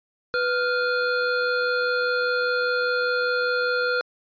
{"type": "tone pair together", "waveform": "square", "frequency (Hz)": [495, 1400], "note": ["B4", "F6"], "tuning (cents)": [4, 4], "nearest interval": "octave + tritone", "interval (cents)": 1800, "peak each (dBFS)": [-25, -24], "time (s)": [0.34, 4.01], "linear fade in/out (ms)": 0, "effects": ["resampled to 11025 Hz"]}